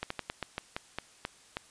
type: slowing click train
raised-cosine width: 0.3 ms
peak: -17 dBFS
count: 10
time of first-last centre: 0.03-1.569 s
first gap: 74 ms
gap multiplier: 1.2
effects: white hiss -58 dBFS RMS until 1.7 s + resampled to 22050 Hz